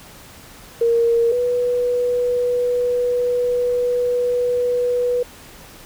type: tone pair in turn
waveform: sine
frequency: 466.2 / 490 Hz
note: A#4 / B4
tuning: 0 / -14 cents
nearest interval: minor second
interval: 86 cents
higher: second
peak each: -13 / -16 dBFS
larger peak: first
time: 0.81-1.32 / 1.32-5.23 s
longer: second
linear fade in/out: 5 ms
effects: pink hiss -42 dBFS RMS until 5.85 s